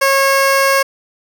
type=tone; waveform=15% pulse; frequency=545 Hz; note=C#5; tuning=29 cents flat; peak=-4 dBFS; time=0.01-0.83 s; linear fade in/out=10 ms; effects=none